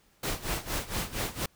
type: noise with tremolo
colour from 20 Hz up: pink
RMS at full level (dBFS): -30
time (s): 0.23-1.46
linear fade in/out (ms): 5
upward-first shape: sine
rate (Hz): 4.3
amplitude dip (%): 85
effects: pink hiss -65 dBFS RMS until 1.55 s